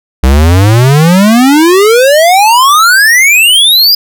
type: exponential sweep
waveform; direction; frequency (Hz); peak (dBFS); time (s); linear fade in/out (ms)
square; up; 62.4 to 4978; -3; 0.23-3.95; 5
effects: none